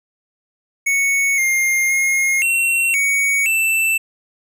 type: tone with pitch steps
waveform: square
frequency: 2216 / 2120 / 2144 / 2723 / 2240 / 2661 Hz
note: C#7 / C7 / C7 / F7 / C#7 / E7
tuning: -1 / +22 / +42 / -44 / +18 / +16 cents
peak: -15 dBFS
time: 0.86-3.98 s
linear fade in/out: 10 ms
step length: 520 ms
effects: none